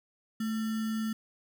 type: tone with sample-and-hold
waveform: sine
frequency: 220 Hz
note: A3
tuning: in tune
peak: -29 dBFS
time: 0.4-1.13 s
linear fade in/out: 5 ms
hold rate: 1575 Hz
effects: none